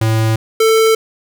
square tone pair in turn, 111.1 / 444.4 Hz, A2 / A4, +17 / +17 cents, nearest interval 2 octaves, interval 2400 cents, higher second, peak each -12 / -9 dBFS, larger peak second, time 0.01-0.36 / 0.6-0.95 s, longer neither, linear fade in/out 5 ms, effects none

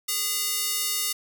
square tone with high-pass filter, 408.9 Hz, G#4, 27 cents flat, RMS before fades -27 dBFS, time 0.08-1.13 s, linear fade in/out 10 ms, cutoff 4700 Hz, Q 0.59, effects none

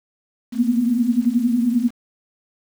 sine tone cluster, 228.1 / 240 / 250.5 Hz, A#3 / B3 / B3, -37 / -49 / +25 cents, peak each -20 dBFS, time 0.52-1.91 s, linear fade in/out 50 ms, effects 7-bit

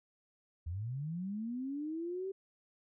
sine linear sweep, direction up, 76.9 to 392 Hz, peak -36 dBFS, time 0.66-2.32 s, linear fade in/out 10 ms, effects none

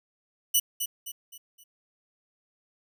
5% pulse tone with echo, 2960 Hz, F#7, in tune, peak -11 dBFS, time 0.54-0.6 s, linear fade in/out 10 ms, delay 260 ms, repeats 4, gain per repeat -8 dB, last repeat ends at 1.64 s, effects none

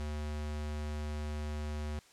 square tone, 75 Hz, D2, 37 cents sharp, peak -36 dBFS, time 0-1.99 s, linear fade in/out 0 ms, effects white hiss -61 dBFS RMS until 2.12 s + low-pass 8000 Hz 12 dB/octave

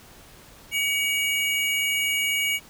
square tone pair together, 2261 / 2876 Hz, C#7 / F#7, +34 / -50 cents, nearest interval major third, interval 416 cents, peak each -24 / -28 dBFS, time 0.71-2.6 s, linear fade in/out 50 ms, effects pink hiss -49 dBFS RMS until 2.69 s

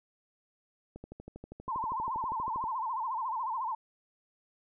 click train, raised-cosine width 2 ms, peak -31 dBFS, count 22, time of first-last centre 0.96-2.64 s, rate 12.5 Hz
sine tone with vibrato, 964 Hz, B5, 42 cents flat, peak -31 dBFS, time 1.68-3.75 s, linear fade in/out 5 ms, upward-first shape sine, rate 14 Hz, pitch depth 180 cents each way
effects none

